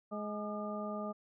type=harmonic tone with a mistuned harmonic; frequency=209.7 Hz; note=G#3; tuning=17 cents sharp; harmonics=1 / 2 / 3 / 4 / 6; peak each=-40 / -46 / -41 / -49 / -44 dBFS; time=0.11-1.13 s; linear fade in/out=20 ms; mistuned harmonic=6; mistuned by=-67 cents; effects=none